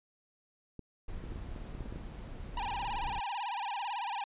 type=clicks; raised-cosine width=3 ms; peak=-31 dBFS; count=10; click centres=0.793 / 1.24 / 1.322 / 1.359 / 1.562 / 1.75 / 1.807 / 1.859 / 1.925 / 1.959 s
type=noise; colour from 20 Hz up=brown; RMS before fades=-42 dBFS; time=1.08-3.2 s; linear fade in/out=5 ms
type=tone with vibrato; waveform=45% pulse; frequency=880 Hz; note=A5; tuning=in tune; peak=-34 dBFS; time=2.57-4.24 s; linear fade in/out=2 ms; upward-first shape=sine; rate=18 Hz; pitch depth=200 cents each way
effects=resampled to 8000 Hz